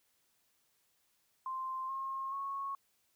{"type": "tone with pitch steps", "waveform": "sine", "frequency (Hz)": [1046.5, 1073.4, 1101.1], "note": ["C6", "C6", "C#6"], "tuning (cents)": [0, 44, -12], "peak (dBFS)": -36, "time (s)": [1.46, 2.75], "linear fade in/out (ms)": 2, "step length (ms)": 430, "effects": ["white hiss -75 dBFS RMS until 3.15 s"]}